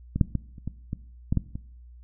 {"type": "clicks", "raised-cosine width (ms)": 5, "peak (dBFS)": [-14, -6, -13, -30, -18, -17, -11, -10, -21], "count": 9, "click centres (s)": [0.16, 0.212, 0.353, 0.582, 0.676, 0.931, 1.325, 1.373, 1.555], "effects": ["noise-tail reverb RT60 0.6 s tail -19 dB re dry", "added 60 Hz sine -45 dBFS peak until 2.03 s"]}